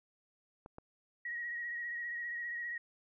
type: clicks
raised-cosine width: 1 ms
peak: -35 / -33 dBFS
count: 2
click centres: 0.661 / 0.784 s
type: tone with vibrato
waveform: sine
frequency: 1900 Hz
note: A#6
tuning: 33 cents sharp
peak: -37 dBFS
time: 1.25-2.78 s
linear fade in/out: 5 ms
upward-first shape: triangle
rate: 15 Hz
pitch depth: 36 cents each way
effects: none